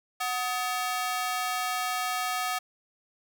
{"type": "ring-modulated tone", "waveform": "sawtooth", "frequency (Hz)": 1000, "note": "B5", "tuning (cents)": 21, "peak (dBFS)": -21, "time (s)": [0.2, 2.59], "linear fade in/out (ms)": 10, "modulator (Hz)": 263, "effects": []}